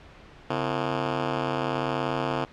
10% pulse ring-modulated tone, 197.6 Hz, G3, 14 cents sharp, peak -14 dBFS, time 0.5-2.45 s, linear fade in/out 5 ms, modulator 58.4 Hz, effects pink hiss -49 dBFS RMS until 2.52 s + low-pass 3000 Hz 12 dB/octave

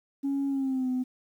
sine tone with pitch glide, 277.2 to 254.2 Hz, C#4 to C4, 0 to -50 cents, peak -24 dBFS, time 0.23-1.04 s, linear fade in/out 20 ms, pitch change -150 cents, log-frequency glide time 0.48-0.89 s, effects tanh soft clip ceiling -23 dBFS + 10-bit

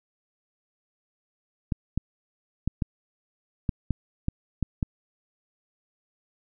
clicks, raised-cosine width 5 ms, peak -12 dBFS, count 9, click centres 1.722 / 1.976 / 2.676 / 2.822 / 3.692 / 3.907 / 4.284 / 4.627 / 4.828 s, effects none

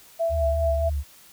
sine tone with tremolo, 665 Hz, E5, 15 cents sharp, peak -20 dBFS, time 0.19-0.9 s, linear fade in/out 20 ms, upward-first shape sine, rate 4.6 Hz, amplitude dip 45%
sine tone with vibrato, 73.42 Hz, D2, in tune, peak -23 dBFS, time 0.29-1.04 s, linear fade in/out 50 ms, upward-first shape sine, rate 3.9 Hz, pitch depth 72 cents each way
effects white hiss -51 dBFS RMS until 1.32 s

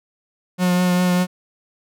45% pulse tone with vibrato, 180 Hz, F#3, 47 cents flat, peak -15 dBFS, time 0.58-1.27 s, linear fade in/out 50 ms, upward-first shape triangle, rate 5 Hz, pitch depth 19 cents each way, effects none

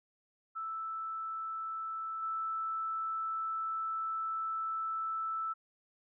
sine tone with level steps, 1318.5 Hz, E6, in tune, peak -36 / -33 dBFS, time 0.55-5.54 s, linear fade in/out 20 ms, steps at 2.22 s, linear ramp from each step 10 ms, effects none

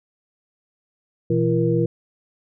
sine tone cluster, 122.2 / 167 / 338.9 / 473.1 Hz, B2 / E3 / E4 / A#4, -18 / +23 / +48 / +26 cents, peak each -22 dBFS, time 1.3-1.86 s, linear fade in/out 5 ms, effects none

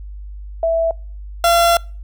sine / 30% pulse tone pair in turn, 659.3 / 683 Hz, E5 / F5, 0 / -39 cents, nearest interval minor second, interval 61 cents, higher second, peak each -13 / -8 dBFS, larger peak second, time 0.63-0.91 / 1.44-1.77 s, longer second, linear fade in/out 2 ms, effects noise-tail reverb RT60 0.4 s tail -26 dB re dry + added 50 Hz sine -29 dBFS peak until 2.03 s

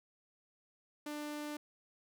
sawtooth tone, 297 Hz, D4, 20 cents sharp, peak -36 dBFS, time 1.06-1.57 s, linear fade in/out 5 ms, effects none

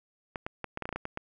clicks, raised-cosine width 0.5 ms, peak -19 dBFS, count 11, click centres 0.358 / 0.465 / 0.643 / 0.774 / 0.823 / 0.855 / 0.891 / 0.927 / 0.96 / 1.054 / 1.174 s, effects none

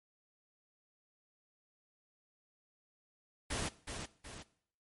pink noise with echo, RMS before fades -37 dBFS, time 3.5-3.69 s, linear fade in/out 10 ms, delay 370 ms, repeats 2, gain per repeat -6 dB, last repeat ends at 4.43 s, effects noise-tail reverb RT60 0.6 s tail -19 dB re dry + MP3 48 kbps

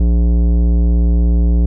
sine tone with tanh clipping, 58.4 Hz, A#1, 4 cents sharp, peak -11 dBFS, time 0-1.66 s, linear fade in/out 5 ms, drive 14 dB, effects none

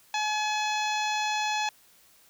harmonic tone with a mistuned harmonic, 850 Hz, G#5, 40 cents sharp, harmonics 1 / 2 / 3 / 4 / 5 / 6 / 7 / 8, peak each -28 / -35 / -33 / -36 / -38 / -44 / -41 / -43 dBFS, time 0.14-1.69 s, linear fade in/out 2 ms, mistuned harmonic 5, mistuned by -27 cents, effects white hiss -59 dBFS RMS until 2.29 s

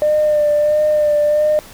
sine tone with vibrato, 600 Hz, D5, 37 cents sharp, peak -10 dBFS, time 0.02-1.59 s, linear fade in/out 0 ms, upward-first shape sine, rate 1.5 Hz, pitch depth 23 cents each way, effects tanh soft clip ceiling -7 dBFS + pink hiss -39 dBFS RMS until 1.73 s

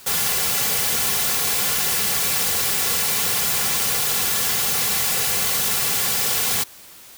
white noise with comb filter, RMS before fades -21 dBFS, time 0.06-6.64 s, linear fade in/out 10 ms, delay 3.2 ms, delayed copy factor -0.7, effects white hiss -44 dBFS RMS until 7.17 s

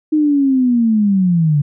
sine linear sweep, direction down, 311.1 to 141 Hz, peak -10 dBFS, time 0.12-1.62 s, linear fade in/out 10 ms, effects none

